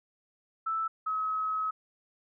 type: tone pair in turn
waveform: sine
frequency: 1318.5 / 1280.2 Hz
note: E6 / D#6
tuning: 0 / +49 cents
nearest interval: minor second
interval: 51 cents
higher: first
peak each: -28 dBFS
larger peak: neither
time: 0.66-0.88 / 1.06-1.71 s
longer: second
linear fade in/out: 10 ms
effects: none